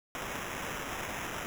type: noise with sample-and-hold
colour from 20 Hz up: white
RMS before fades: -38 dBFS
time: 0.15-1.46 s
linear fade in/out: 0 ms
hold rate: 4410 Hz
effects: none